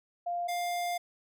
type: tone pair in turn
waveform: sine / square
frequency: 698.5 / 702.3 Hz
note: F5 / F5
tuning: 0 / +10 cents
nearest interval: unison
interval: 10 cents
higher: second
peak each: -30 / -31 dBFS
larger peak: first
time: 0.26-0.48 / 0.48-0.98 s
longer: second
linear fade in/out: 10 ms
effects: none